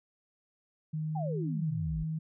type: tone with pitch glide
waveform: sine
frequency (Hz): 155.56 to 158.37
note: D#3 to D#3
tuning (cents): 0 to +31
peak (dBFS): -31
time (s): 0.93-2.19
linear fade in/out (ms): 10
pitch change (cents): +31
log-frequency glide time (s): 1.21-1.37
type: exponential sweep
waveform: sine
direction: down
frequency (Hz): 836 to 45.91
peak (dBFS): -35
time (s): 1.15-2.04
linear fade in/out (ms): 10
effects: none